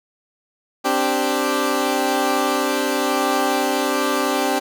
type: chord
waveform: 15% pulse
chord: C suspended second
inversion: none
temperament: equal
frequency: 261.6 / 293.7 / 392 Hz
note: C4 / D4 / G4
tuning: 0 / 0 / 0 cents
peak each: -16 dBFS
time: 0.84-4.6 s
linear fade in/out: 20 ms
effects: none